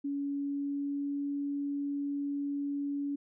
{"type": "tone with pitch glide", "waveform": "sine", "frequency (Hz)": [282.1, 283.9], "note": ["C#4", "C#4"], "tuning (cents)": [30, 41], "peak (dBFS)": -31, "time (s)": [0.04, 3.16], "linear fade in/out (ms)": 10, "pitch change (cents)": 11, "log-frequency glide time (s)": [0.37, 1.28], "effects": []}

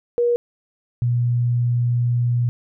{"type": "tone pair in turn", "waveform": "sine", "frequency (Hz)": [478.3, 120.79], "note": ["A#4", "B2"], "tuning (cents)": [44, -38], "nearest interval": "2 octaves", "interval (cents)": 2382, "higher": "first", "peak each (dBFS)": [-15, -16], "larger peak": "first", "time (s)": [[0.18, 0.36], [1.02, 2.49]], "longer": "second", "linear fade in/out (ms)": 0, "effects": []}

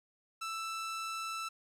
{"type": "tone", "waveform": "sawtooth", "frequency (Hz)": 1324, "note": "E6", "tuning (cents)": 7, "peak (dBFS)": -33, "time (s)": [0.41, 1.49], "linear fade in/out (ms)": 10, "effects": ["low-pass 10000 Hz 12 dB/octave", "11-bit"]}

